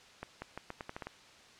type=accelerating click train; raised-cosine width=0.5 ms; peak=-25 dBFS; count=9; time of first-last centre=0.23-1.07 s; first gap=190 ms; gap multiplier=0.82; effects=white hiss -57 dBFS RMS until 1.59 s + low-pass 5000 Hz 12 dB/octave